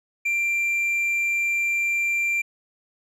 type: tone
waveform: triangle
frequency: 2366 Hz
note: D7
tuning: 12 cents sharp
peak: -19 dBFS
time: 0.25-2.42 s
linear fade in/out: 10 ms
effects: resampled to 32000 Hz